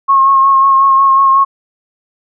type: tone with vibrato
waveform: sine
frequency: 1084 Hz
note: C#6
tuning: 39 cents flat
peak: -5 dBFS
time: 0.08-1.45 s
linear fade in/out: 20 ms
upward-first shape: sine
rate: 5.5 Hz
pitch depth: 23 cents each way
effects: none